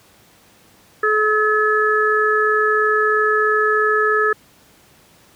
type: harmonic tone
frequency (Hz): 428.5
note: A4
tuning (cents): -46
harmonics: 1 / 3 / 4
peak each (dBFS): -18 / -18 / -18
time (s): 1.03-4.33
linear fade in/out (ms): 5
effects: pink hiss -51 dBFS RMS until 5.35 s + high-pass 80 Hz 12 dB/octave